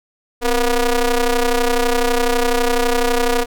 sawtooth ring-modulated tone, 243 Hz, B3, 28 cents flat, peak -7 dBFS, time 0.41-3.46 s, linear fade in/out 50 ms, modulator 227 Hz, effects none

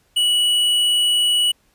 triangle tone with hard clipping, 2939 Hz, F#7, 12 cents flat, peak -16 dBFS, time 0.16-1.52 s, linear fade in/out 10 ms, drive 12 dB, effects pink hiss -61 dBFS RMS until 1.74 s + resampled to 32000 Hz

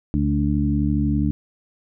harmonic tone with a mistuned harmonic, 72.2 Hz, D2, 29 cents flat, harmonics 1 / 2 / 3 / 4, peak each -23 / -23 / -23 / -23 dBFS, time 0.14-1.31 s, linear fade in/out 0 ms, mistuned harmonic 4, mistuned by +16 cents, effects none

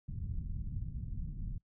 pink low-pass noise, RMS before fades -39 dBFS, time 0.08-1.58 s, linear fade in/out 5 ms, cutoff 160 Hz, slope 24 dB/octave, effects noise-tail reverb RT60 0.1 s tail -22 dB re dry

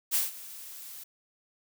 blue noise with ADSR envelope, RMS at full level -25 dBFS, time 0.11-1.04 s, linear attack 37 ms, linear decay 160 ms, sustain -19 dB, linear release 9 ms, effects none

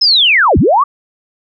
sine linear two-way sweep, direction down then up, 5274 to 51.91 to 1208 Hz, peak -6 dBFS, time 0.01-0.84 s, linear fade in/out 10 ms, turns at 0.58 s, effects none

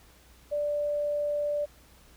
sine tone, 587 Hz, D5, 1 cent flat, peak -26 dBFS, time 0.51-1.66 s, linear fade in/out 20 ms, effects added 60 Hz sine -58 dBFS peak until 2.16 s + pink hiss -58 dBFS RMS until 2.16 s

